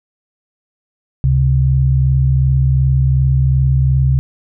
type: tone pair together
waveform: sine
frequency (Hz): 70.5 / 133.19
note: C#2 / C3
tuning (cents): +30 / +31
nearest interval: major seventh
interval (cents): 1101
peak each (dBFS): -14 / -11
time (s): 1.24-4.19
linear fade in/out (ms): 0
effects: none